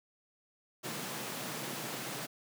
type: high-pass noise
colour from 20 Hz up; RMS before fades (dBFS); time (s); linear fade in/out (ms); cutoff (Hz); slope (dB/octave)
pink; -40; 0.83-2.27; 20; 120; 96
effects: none

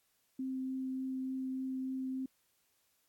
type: tone with vibrato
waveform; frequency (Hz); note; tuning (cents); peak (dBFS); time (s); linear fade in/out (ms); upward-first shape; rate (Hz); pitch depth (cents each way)
sine; 261.6; C4; 0; -35; 0.39-2.26; 5; triangle; 3.4; 8
effects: white hiss -75 dBFS RMS until 3.08 s + AAC 64 kbps

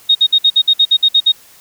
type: tone bursts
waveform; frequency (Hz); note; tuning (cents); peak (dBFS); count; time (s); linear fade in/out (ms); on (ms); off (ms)
sine; 3729; A#7; 0; -6; 11; 0.09-1.321; 10; 61; 56
effects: white hiss -44 dBFS RMS until 1.6 s

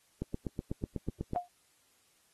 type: click train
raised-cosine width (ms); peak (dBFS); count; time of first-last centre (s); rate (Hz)
3; -21; 10; 0.22-1.334; 8.08
type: tone with exponential decay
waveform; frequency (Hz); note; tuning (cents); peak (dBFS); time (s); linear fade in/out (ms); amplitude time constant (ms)
sine; 710; F5; +28; -24; 1.36-1.48; 0; 26
effects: white hiss -69 dBFS RMS until 2.33 s + AAC 32 kbps

